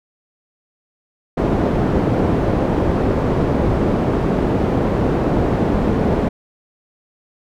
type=low-pass noise; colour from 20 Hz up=white; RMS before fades=-17 dBFS; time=1.37-6.29 s; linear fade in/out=10 ms; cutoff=420 Hz; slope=12 dB/octave; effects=none